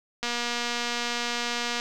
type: click train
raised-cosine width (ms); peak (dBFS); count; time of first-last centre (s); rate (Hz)
0.2; -12; 376; 0.23-1.799; 239
effects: none